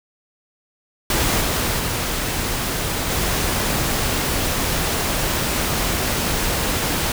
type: noise with level steps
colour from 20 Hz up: pink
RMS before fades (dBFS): -19 / -21 / -23 / -21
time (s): 1.1-7.12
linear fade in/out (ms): 2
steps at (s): 1.41 / 1.79 / 3.1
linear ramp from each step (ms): 2
effects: none